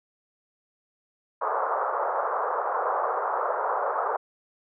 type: band-pass noise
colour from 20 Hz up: white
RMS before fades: -27 dBFS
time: 1.41-4.17 s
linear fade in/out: 10 ms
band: 450 to 1300 Hz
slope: 48 dB/octave
effects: none